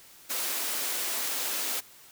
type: high-pass noise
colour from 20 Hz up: white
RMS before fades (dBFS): -31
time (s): 0.29-1.81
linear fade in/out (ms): 20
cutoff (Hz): 260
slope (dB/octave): 24
effects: white hiss -53 dBFS RMS until 2.11 s